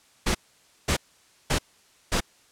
pink noise bursts, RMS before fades -23 dBFS, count 4, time 0.26-2.206 s, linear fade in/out 10 ms, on 89 ms, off 530 ms, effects white hiss -59 dBFS RMS until 2.51 s + low-pass 9000 Hz 12 dB/octave

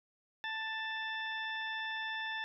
harmonic tone, 883 Hz, A5, 6 cents sharp, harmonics 1 / 2 / 3 / 4 / 6, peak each -43 / -38 / -47 / -44 / -57 dBFS, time 0.44-2.44 s, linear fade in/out 0 ms, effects none

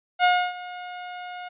sawtooth tone with ADSR envelope, 719 Hz, F#5, 50 cents flat, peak -11 dBFS, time 0.19-1.49 s, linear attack 50 ms, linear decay 290 ms, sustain -19 dB, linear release 13 ms, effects resampled to 8000 Hz

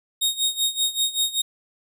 sawtooth tone with tremolo, 3729 Hz, A#7, in tune, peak -15 dBFS, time 0.21-1.42 s, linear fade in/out 10 ms, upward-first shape sine, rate 5.2 Hz, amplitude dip 85%, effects none

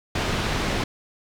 pink low-pass noise, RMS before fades -25 dBFS, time 0.15-0.84 s, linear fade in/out 5 ms, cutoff 4500 Hz, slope 12 dB/octave, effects none

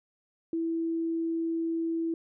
sine tone, 329.6 Hz, E4, in tune, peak -27 dBFS, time 0.53-2.14 s, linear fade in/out 2 ms, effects none

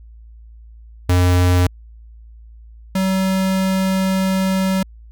square tone pair in turn, 89.6 / 189.86 Hz, F2 / F#3, +45 / +45 cents, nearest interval octave + minor second, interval 1300 cents, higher second, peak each -12 / -16 dBFS, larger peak first, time 1.09-1.67 / 2.95-4.83 s, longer second, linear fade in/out 5 ms, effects added 56 Hz sine -38 dBFS peak until 5.11 s

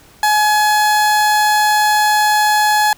30% pulse tone, 846 Hz, G#5, 32 cents sharp, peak -8 dBFS, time 0.23-2.93 s, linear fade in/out 2 ms, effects pink hiss -46 dBFS RMS until 2.97 s

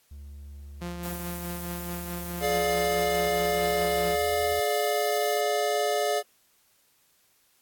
triangle tone with pitch glide, 71.4 to 80.61 Hz, D2 to E2, -48 to -38 cents, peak -38 dBFS, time 0.11-4.6 s, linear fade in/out 5 ms, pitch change +210 cents, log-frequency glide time 4.11-4.25 s
sawtooth tone with tremolo, 174.61 Hz, F3, in tune, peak -28 dBFS, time 0.81-4.16 s, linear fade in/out 10 ms, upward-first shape triangle, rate 4.7 Hz, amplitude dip 45%
violet noise, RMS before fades -39 dBFS, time 1.03-5.41 s, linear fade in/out 2 ms
square chord, D diminished, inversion second, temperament just, 422.9 / 587.3 / 704.8 Hz, Ab4 / D5 / F5, +31 / 0 / +16 cents, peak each -29 dBFS, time 2.4-6.23 s, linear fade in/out 50 ms
effects white hiss -65 dBFS RMS until 7.61 s + AAC 64 kbps

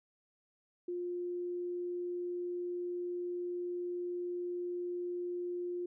sine tone, 353.4 Hz, F4, 21 cents sharp, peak -35 dBFS, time 0.88-5.86 s, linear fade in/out 5 ms, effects none

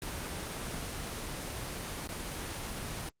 pink noise with dropouts, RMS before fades -38 dBFS, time 0.02-3.09 s, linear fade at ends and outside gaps 2 ms, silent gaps 2.074-2.089 s, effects low-pass 12000 Hz 12 dB/octave + Opus 24 kbps

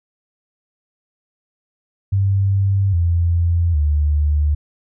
sine tone with pitch steps, 98 / 85.31 / 74.27 Hz, G2 / F2 / D2, 0 / -40 / +20 cents, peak -13 dBFS, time 2.12-4.55 s, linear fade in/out 10 ms, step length 810 ms, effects none

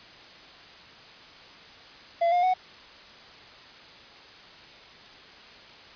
triangle tone with pitch steps, 680 / 709.7 / 740.7 Hz, F5 / F5 / F#5, -46 / +28 / +2 cents, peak -18 dBFS, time 2.21-2.54 s, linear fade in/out 10 ms, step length 110 ms, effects white hiss -48 dBFS RMS until 5.95 s + resampled to 11025 Hz

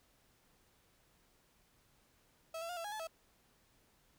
35% pulse tone with pitch steps, 651 / 671 / 709 / 669 / 828 / 863 / 651 Hz, E5 / E5 / F5 / E5 / G#5 / A5 / E5, -22 / +31 / +26 / +25 / -5 / -34 / -22 cents, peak -39 dBFS, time 2.54-3.072 s, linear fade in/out 5 ms, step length 76 ms, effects pink hiss -71 dBFS RMS until 4.18 s

